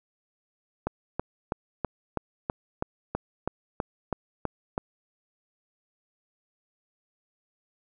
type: click train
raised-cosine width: 1 ms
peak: -13 dBFS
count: 13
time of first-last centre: 0.87-4.779 s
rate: 3.07 Hz
effects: none